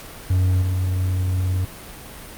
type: tone with level steps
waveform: triangle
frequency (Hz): 92.1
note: F#2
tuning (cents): -7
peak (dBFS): -13 / -16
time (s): 0.3-1.65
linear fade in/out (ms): 5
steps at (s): 0.62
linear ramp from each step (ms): 2
effects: pink hiss -38 dBFS RMS until 2.37 s + Opus 48 kbps